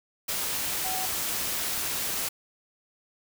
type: tone in noise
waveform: sine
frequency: 752 Hz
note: F#5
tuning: 28 cents sharp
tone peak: -33 dBFS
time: 0.84-1.06 s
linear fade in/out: 10 ms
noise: white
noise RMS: -30 dBFS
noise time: 0.28-2.29 s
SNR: -6 dB
effects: none